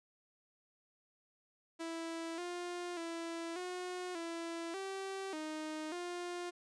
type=tone with pitch steps; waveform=sawtooth; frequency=329.9 / 352.5 / 333.3 / 362.1 / 334.1 / 386.9 / 310.1 / 352.4 Hz; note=E4 / F4 / E4 / F#4 / E4 / G4 / D#4 / F4; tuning=+1 / +16 / +19 / -37 / +23 / -23 / -6 / +16 cents; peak=-36 dBFS; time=1.79-6.51 s; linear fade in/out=20 ms; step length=590 ms; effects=resampled to 22050 Hz